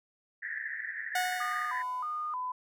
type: band-pass noise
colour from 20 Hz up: pink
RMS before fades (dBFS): -38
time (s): 0.42-1.83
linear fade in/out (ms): 10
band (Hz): 1700 to 1900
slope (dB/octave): 96
type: tone with exponential decay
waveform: sawtooth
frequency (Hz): 731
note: F#5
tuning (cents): -21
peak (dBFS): -23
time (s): 1.15-2.35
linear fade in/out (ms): 5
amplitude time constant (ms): 260
type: tone with vibrato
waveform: sine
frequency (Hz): 1108.7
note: C#6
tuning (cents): 0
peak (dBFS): -32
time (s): 1.4-2.52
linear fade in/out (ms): 5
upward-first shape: square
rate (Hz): 1.6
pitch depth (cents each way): 170
effects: none